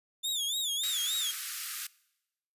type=tone with vibrato; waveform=sawtooth; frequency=3520 Hz; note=A7; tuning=in tune; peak=-27 dBFS; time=0.23-1.32 s; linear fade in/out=20 ms; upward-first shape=sine; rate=3.5 Hz; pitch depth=140 cents each way
type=high-pass noise; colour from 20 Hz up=white; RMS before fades=-37 dBFS; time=0.83-1.87 s; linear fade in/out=5 ms; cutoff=1200 Hz; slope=96 dB/octave
effects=noise-tail reverb RT60 0.9 s tail -22 dB re dry + resampled to 32000 Hz